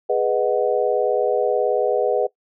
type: chord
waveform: sine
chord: G# minor seventh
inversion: none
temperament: equal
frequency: 415.3 / 493.9 / 622.3 / 740 Hz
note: G#4 / B4 / D#5 / F#5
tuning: 0 / 0 / 0 / 0 cents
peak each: -22 / -20 / -23 / -25 dBFS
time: 0.09-2.27 s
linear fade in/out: 10 ms
effects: noise-tail reverb RT60 0.1 s tail -20 dB re dry

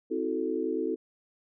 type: chord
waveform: sine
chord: F# half-diminished seventh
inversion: second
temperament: equal with one note detuned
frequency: 261.6 / 322.3 / 370 / 440 Hz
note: C4 / E4 / F#4 / A4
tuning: 0 / -39 / 0 / 0 cents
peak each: -35 / -32 / -33 / -32 dBFS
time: 0.1-0.96 s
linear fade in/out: 20 ms
effects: none

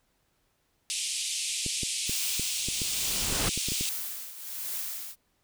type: band-pass noise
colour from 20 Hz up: white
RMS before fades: -32 dBFS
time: 0.9-3.89 s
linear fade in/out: 0 ms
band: 2400 to 9600 Hz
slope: 48 dB/octave
type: clicks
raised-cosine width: 3 ms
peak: -22 dBFS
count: 12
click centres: 1.663 / 1.833 / 2.095 / 2.396 / 2.686 / 2.818 / 3.325 / 3.491 / 3.576 / 3.686 / 3.72 / 3.81 s
type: noise with tremolo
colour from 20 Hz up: blue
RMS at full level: -33 dBFS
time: 2.05-5.16 s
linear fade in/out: 50 ms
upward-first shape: triangle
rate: 1.2 Hz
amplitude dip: 75%
type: noise with exponential growth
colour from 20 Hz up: pink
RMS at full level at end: -27 dBFS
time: 2.43-3.49 s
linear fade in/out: 5 ms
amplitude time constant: 230 ms
effects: pink hiss -72 dBFS RMS until 5.43 s

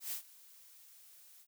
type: noise with ADSR envelope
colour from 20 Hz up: blue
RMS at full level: -38 dBFS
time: 0-1.47 s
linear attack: 120 ms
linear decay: 100 ms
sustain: -21 dB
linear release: 59 ms
effects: none

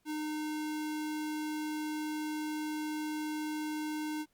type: tone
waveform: square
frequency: 305.7 Hz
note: D#4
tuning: 30 cents flat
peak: -35 dBFS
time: 0.05-4.26 s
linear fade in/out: 50 ms
effects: pink hiss -75 dBFS RMS until 4.33 s + Opus 48 kbps

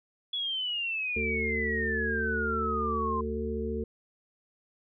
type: exponential sweep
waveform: sine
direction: down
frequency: 3409 to 1034 Hz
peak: -29 dBFS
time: 0.33-3.21 s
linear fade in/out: 5 ms
type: harmonic tone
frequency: 74.7 Hz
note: D2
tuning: 30 cents sharp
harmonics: 1 / 3 / 5 / 6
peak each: -35 / -35 / -37 / -34 dBFS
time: 1.16-3.84 s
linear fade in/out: 5 ms
effects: none

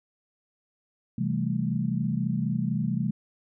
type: chord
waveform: sine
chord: A minor seventh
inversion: first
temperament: equal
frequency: 130.81 / 164.81 / 196 / 220 Hz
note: C3 / E3 / G3 / A3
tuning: 0 / 0 / 0 / 0 cents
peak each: -30 dBFS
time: 1.18-3.11 s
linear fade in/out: 5 ms
effects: none

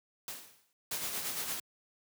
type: noise with exponential decay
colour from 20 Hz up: white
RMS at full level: -39 dBFS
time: 0.28-0.73 s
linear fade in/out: 1 ms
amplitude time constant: 97 ms
type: noise with tremolo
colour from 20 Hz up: white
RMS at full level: -35 dBFS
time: 0.91-1.6 s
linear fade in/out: 5 ms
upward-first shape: sine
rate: 8.7 Hz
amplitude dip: 45%
effects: high-pass 100 Hz 12 dB/octave

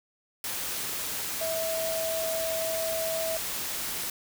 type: tone in noise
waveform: sine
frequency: 650 Hz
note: E5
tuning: 24 cents flat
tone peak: -29 dBFS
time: 1.41-3.37 s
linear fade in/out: 2 ms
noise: white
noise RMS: -33 dBFS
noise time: 0.44-4.1 s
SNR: +1 dB
effects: none

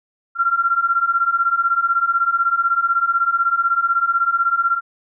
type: beating tone pair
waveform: sine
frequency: 1364 / 1380 Hz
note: F6 / F6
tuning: -41 / -21 cents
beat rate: 16 Hz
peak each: -19 / -17 dBFS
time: 0.35-4.81 s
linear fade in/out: 50 ms
effects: none

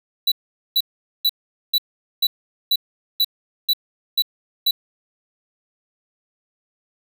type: tone bursts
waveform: square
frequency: 3951 Hz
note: B7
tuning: in tune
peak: -15 dBFS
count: 10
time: 0.27-4.71 s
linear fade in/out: 5 ms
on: 48 ms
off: 440 ms
effects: none

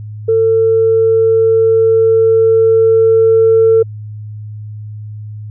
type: tone with level ramp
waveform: sine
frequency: 450 Hz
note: A4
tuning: 39 cents sharp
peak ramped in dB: -7 to -4 dBFS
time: 0.28-3.83 s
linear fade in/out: 10 ms
effects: tanh soft clip ceiling -1 dBFS + added 106 Hz sine -24 dBFS peak until 5.5 s

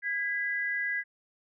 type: tone pair together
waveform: sine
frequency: 1645 / 1987.8 Hz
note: G#6 / B6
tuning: -17 / +11 cents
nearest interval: minor third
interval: 328 cents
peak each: -31 / -31 dBFS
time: 0.02-1.04 s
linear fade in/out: 50 ms
effects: none

